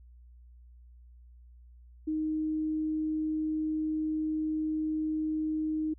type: tone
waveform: sine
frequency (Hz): 311.1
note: D#4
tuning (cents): 0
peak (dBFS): -28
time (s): 2.07-5.94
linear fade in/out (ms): 10
effects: added 60 Hz sine -51 dBFS peak until 5.98 s